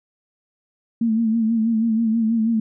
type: tone with vibrato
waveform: sine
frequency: 225.1 Hz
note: A3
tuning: 40 cents sharp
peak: -16 dBFS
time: 1.01-2.6 s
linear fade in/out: 5 ms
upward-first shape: sine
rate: 6.2 Hz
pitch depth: 56 cents each way
effects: none